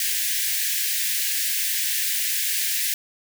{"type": "high-pass noise", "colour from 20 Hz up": "white", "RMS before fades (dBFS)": -24, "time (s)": [0, 2.94], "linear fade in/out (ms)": 2, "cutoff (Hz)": 1600, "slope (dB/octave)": 96, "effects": []}